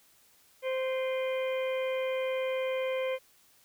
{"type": "harmonic tone with a mistuned harmonic", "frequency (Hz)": 521, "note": "C5", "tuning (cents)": -7, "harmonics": [1, 2, 3, 4, 5, 6], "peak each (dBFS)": [-29, -42, -48, -41, -44, -46], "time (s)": [0.62, 3.19], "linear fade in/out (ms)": 50, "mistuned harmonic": 5, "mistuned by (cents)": -120, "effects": ["white hiss -63 dBFS RMS until 3.64 s"]}